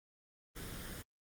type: noise with comb filter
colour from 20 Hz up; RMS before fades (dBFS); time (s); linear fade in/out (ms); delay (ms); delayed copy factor
pink; -45; 0.55-1.03; 20; 0.58; +0.5
effects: Opus 24 kbps